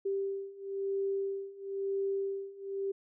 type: beating tone pair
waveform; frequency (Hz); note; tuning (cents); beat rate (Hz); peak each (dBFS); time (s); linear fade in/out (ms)
sine; 392 / 393; G4 / G4; 0 / +4; 1; -36 / -34; 0.05-2.92; 10
effects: none